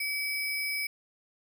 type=tone with sample-and-hold; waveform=sine; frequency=2284 Hz; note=D7; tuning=49 cents flat; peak=-29 dBFS; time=0-0.87 s; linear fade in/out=5 ms; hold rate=7350 Hz; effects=none